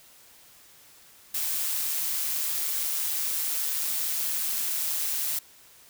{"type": "noise with amplitude modulation", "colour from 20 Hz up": "blue", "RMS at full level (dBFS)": -27, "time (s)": [1.34, 5.39], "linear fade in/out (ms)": 5, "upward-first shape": "sine", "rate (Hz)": 152, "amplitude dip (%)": 35, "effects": ["white hiss -54 dBFS RMS until 5.89 s"]}